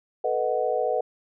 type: chord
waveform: sine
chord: B dominant seventh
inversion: third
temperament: equal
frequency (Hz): 440 / 493.9 / 622.3 / 740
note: A4 / B4 / D#5 / F#5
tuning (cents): 0 / 0 / 0 / 0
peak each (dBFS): -29 / -26 / -28 / -28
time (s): 0.24-1.01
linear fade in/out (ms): 5
effects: none